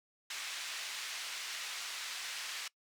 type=band-pass noise; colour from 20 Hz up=pink; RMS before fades=-42 dBFS; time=0.3-2.68 s; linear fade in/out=5 ms; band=1900 to 6600 Hz; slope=12 dB/octave; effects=noise-tail reverb RT60 0.1 s tail -22 dB re dry